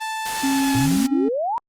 sawtooth tone with pitch glide, 880 to 856.9 Hz, A5 to A5, 0 to -46 cents, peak -21 dBFS, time 0-0.87 s, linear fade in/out 20 ms, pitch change -46 cents, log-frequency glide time 0.42-0.72 s
white noise, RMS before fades -28 dBFS, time 0.25-1.07 s, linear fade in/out 10 ms
triangle tone, 271.5 Hz, C#4, 36 cents flat, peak -16 dBFS, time 0.43-1.29 s, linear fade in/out 10 ms
sine exponential sweep, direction up, 110 to 987.8 Hz, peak -20 dBFS, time 0.75-1.58 s, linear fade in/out 0 ms
effects low-pass 11000 Hz 12 dB/octave + Opus 24 kbps

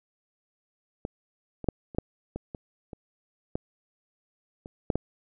clicks, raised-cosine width 2 ms, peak -18 / -23 / -9 / -29 / -10 / -20 / -23 / -26 / -15 / -27 / -10 / -13 dBFS, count 12, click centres 1.051 / 1.643 / 1.687 / 1.948 / 1.985 / 2.36 / 2.548 / 2.932 / 3.555 / 4.659 / 4.902 / 4.956 s, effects none

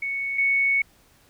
sine tone pair in turn, 2217 / 2217 Hz, C#7 / C#7, 0 / 0 cents, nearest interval unison, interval 0 cents, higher neither, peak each -25 / -18 dBFS, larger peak second, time 0.02-0.38 / 0.38-0.82 s, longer second, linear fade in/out 5 ms, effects pink hiss -58 dBFS RMS until 1.29 s

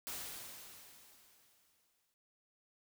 white noise with exponential decay, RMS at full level -42 dBFS, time 0.07-2.14 s, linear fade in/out 0 ms, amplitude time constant 450 ms, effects none

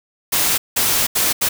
white noise bursts at uneven times, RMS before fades -17 dBFS, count 4, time 0.32-0.58 / 0.76-1.07 / 1.15-1.33 / 1.41-1.49 s, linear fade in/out 10 ms, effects none

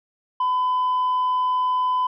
sine tone with tanh clipping, 1007 Hz, B5, 33 cents sharp, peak -19 dBFS, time 0.4-2.07 s, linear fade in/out 5 ms, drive 1 dB, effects none

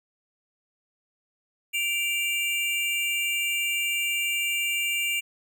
square tone pair together, 2339 / 2791 Hz, D7 / F7, -8 / -2 cents, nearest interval minor third, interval 306 cents, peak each -28 dBFS, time 1.73-5.21 s, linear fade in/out 20 ms, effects none

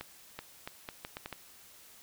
accelerating click train, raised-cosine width 0.3 ms, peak -23 dBFS, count 8, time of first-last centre 0.01-1.327 s, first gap 380 ms, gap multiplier 0.75, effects white hiss -56 dBFS RMS until 2.02 s

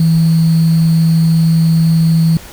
sine tone with sample-and-hold, 163.1 Hz, E3, 18 cents flat, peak -7 dBFS, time 0-2.37 s, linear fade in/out 2 ms, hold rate 4410 Hz, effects pink hiss -34 dBFS RMS until 2.52 s

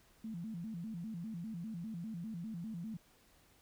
sine tone with vibrato, 194.1 Hz, G3, 17 cents flat, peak -40 dBFS, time 0.24-2.97 s, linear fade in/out 5 ms, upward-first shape square, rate 5 Hz, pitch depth 230 cents each way, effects pink hiss -67 dBFS RMS until 3.61 s

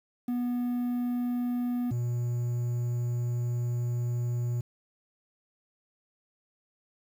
triangle tone pair in turn, 244.2 / 120.73 Hz, B3 / B2, -19 / -39 cents, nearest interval octave, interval 1220 cents, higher first, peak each -25 dBFS, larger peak neither, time 0.28-1.91 / 1.91-4.61 s, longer second, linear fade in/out 5 ms, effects 9-bit

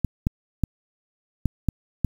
clicks, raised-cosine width 5 ms, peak -8 dBFS, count 6, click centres 0.047 / 0.269 / 0.637 / 1.457 / 1.687 / 2.047 s, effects 7-bit

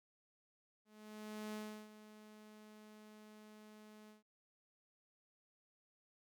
sawtooth tone with ADSR envelope, 213.5 Hz, G#3, 48 cents sharp, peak -39 dBFS, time 0.85-4.23 s, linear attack 690 ms, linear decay 340 ms, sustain -14 dB, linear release 140 ms, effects none

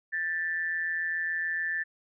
sine tone with amplitude modulation, 1767 Hz, A6, 7 cents sharp, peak -25 dBFS, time 0.12-1.84 s, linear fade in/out 20 ms, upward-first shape sine, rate 167 Hz, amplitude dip 60%, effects none

